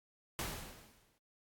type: noise with exponential decay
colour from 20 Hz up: pink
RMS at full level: -37 dBFS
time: 0.39-1.18 s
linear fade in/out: 0 ms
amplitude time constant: 170 ms
effects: AAC 64 kbps